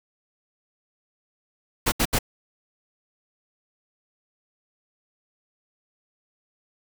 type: noise bursts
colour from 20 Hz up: pink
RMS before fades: -21 dBFS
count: 3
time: 1.86-2.189 s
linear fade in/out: 10 ms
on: 61 ms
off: 73 ms
effects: none